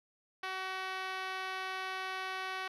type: tone with band-pass filter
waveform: 5% pulse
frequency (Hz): 376.9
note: F#4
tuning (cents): +32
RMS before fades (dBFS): -39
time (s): 0.43-2.68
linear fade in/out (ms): 5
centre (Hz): 1100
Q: 0.72
effects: none